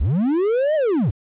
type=linear two-way sweep; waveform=triangle; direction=up then down; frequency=49.46 to 639 to 75.8 Hz; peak=-14 dBFS; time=0-1.11 s; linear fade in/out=10 ms; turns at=0.75 s; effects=resampled to 8000 Hz + 9-bit